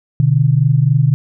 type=tone pair together; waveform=sine; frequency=125.8 / 149.5 Hz; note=B2 / D3; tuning=+32 / +31 cents; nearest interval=minor third; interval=299 cents; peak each=-12 dBFS; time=0.2-1.14 s; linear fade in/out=0 ms; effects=none